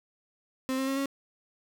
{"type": "tone with pitch steps", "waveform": "35% pulse", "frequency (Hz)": [261.6, 266, 270.5, 275.1], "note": ["C4", "C4", "C#4", "C#4"], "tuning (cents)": [0, 29, -42, -13], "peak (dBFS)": -26, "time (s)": [0.69, 1.058], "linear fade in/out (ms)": 0, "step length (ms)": 92, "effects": []}